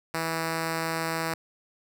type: tone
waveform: 5% pulse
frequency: 163.2 Hz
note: E3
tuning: 17 cents flat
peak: -16 dBFS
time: 0.14-1.34 s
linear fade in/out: 2 ms
effects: none